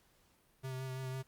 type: tone with vibrato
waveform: square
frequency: 130.81 Hz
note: C3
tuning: in tune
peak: -39 dBFS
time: 0.63-1.23 s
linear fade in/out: 20 ms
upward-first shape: sine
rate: 6 Hz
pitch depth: 21 cents each way
effects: pink hiss -70 dBFS RMS until 1.27 s + Opus 48 kbps